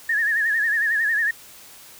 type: tone with vibrato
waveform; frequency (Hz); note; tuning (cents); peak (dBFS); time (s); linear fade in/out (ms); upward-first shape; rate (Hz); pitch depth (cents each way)
sine; 1759; A6; -1; -18; 0.09-1.31; 5; sine; 11; 100
effects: white hiss -45 dBFS RMS until 1.99 s